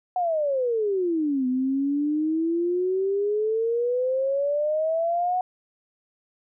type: exponential two-way sweep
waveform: sine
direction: down then up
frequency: 740 to 251.3 to 740 Hz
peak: -21 dBFS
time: 0.16-5.41 s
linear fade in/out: 2 ms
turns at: 1.47 s
effects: none